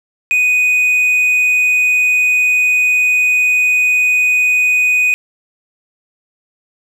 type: tone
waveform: triangle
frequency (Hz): 2489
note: D#7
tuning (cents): 0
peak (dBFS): -8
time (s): 0.31-5.14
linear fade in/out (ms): 0
effects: none